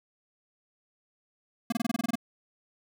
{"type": "tone bursts", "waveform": "square", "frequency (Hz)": 233.1, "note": "A#3", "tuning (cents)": 0, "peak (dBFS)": -26, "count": 10, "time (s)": [1.7, 2.155], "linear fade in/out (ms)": 5, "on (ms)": 23, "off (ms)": 25, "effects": []}